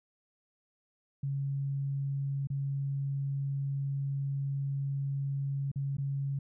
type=tone with dropouts; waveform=sine; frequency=138.59 Hz; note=C#3; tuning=in tune; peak=-30 dBFS; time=1.23-6.39 s; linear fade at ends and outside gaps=5 ms; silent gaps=2.472-2.501 / 5.716-5.758 / 5.969-5.982 s; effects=none